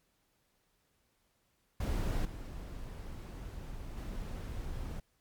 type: noise with level steps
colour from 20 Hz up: brown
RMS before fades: -32 / -43 / -40 dBFS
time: 1.8-5 s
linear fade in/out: 5 ms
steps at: 2.25 / 3.97 s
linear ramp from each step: 2 ms
effects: pink hiss -75 dBFS RMS until 5.2 s + MP3 96 kbps